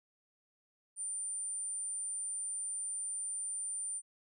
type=tone; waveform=sine; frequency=9100 Hz; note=C#9; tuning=44 cents sharp; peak=-36 dBFS; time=0.96-4.02 s; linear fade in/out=50 ms; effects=none